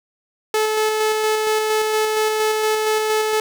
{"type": "tone with tremolo", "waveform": "sawtooth", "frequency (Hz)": 432.7, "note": "A4", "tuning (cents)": -29, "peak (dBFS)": -12, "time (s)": [0.54, 3.4], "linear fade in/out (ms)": 2, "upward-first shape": "square", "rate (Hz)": 4.3, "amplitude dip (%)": 25, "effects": []}